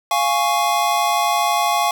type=chord; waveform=square; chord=Db major; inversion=first; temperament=equal; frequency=698.5 / 830.6 / 1108.7 Hz; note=F5 / Ab5 / Db6; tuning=0 / 0 / 0 cents; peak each=-21 dBFS; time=0.11-1.91 s; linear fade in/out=2 ms; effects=none